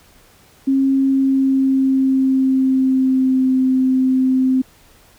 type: tone with pitch glide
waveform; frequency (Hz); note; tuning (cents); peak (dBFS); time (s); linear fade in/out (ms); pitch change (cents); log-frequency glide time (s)
sine; 270 to 259.9; C#4 to C4; -45 to -11; -12; 0.67-4.62; 10; -66; 0.93-3.53
effects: pink hiss -50 dBFS RMS until 5.18 s